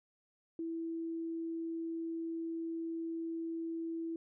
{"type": "tone", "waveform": "sine", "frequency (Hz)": 329.6, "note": "E4", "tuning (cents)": 0, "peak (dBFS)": -36, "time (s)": [0.59, 4.16], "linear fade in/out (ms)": 2, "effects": []}